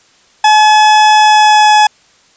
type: tone with pitch glide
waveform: 40% pulse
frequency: 854 to 848.1 Hz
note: G#5 to G#5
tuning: +48 to +36 cents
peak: -3 dBFS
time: 0.44-1.87 s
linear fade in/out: 5 ms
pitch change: -12 cents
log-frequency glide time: 1.16-1.73 s
effects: white hiss -48 dBFS RMS until 2.36 s + resampled to 16000 Hz